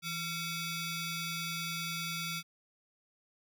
15% pulse ring-modulated tone, 1205 Hz, D6, 44 cents sharp, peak -26 dBFS, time 0.02-2.43 s, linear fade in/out 50 ms, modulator 1040 Hz, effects none

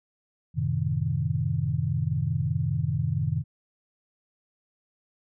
sine chord, F# diminished seventh, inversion none, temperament equal with one note detuned, 91.75 / 110 / 130.81 / 155.56 Hz, F#2 / A2 / C3 / Eb3, -14 / 0 / 0 / 0 cents, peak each -31 / -31 / -28 / -28 dBFS, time 0.54-3.44 s, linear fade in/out 50 ms, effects none

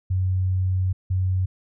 sine tone pair in turn, 93 / 93 Hz, F#2 / F#2, +9 / +9 cents, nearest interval unison, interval 0 cents, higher neither, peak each -19 dBFS, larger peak neither, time 0.1-0.93 / 1.1-1.46 s, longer first, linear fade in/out 10 ms, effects none

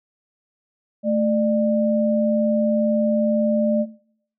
sine tone pair together, 220 / 597.9 Hz, A3 / D5, 0 / +31 cents, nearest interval octave + perfect fourth, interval 1731 cents, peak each -20 dBFS, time 1.03-3.86 s, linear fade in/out 50 ms, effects noise-tail reverb RT60 0.6 s tail -19 dB re dry

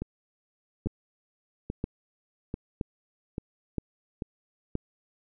two click trains, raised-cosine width 3 ms, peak -16 / -19 dBFS, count 5 / 6, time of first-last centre 0.87-4.753 / 0.02-4.222 s, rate 1.03 / 1.19 Hz, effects none

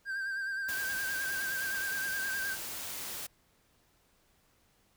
triangle tone with vibrato, 1577 Hz, G6, 10 cents sharp, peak -31 dBFS, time 0.05-2.57 s, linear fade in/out 50 ms, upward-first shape sine, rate 9.6 Hz, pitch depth 44 cents each way
white noise, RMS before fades -40 dBFS, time 0.68-3.27 s, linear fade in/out 10 ms
effects pink hiss -69 dBFS RMS until 4.96 s

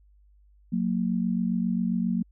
sine tone pair together, 182.63 / 230.1 Hz, F#3 / A#3, -22 / -22 cents, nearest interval major third, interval 400 cents, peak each -26 dBFS, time 0.72-2.23 s, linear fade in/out 10 ms, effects added 50 Hz sine -55 dBFS peak until 2.31 s

